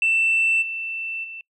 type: tone with level steps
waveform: sine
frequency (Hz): 2672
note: E7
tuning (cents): +23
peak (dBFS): -15 / -26 / -33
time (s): 0.02-1.41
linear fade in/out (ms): 2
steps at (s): 0.61 / 1.23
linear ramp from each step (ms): 20
effects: noise-tail reverb RT60 0.1 s tail -26 dB re dry + tanh soft clip ceiling -13 dBFS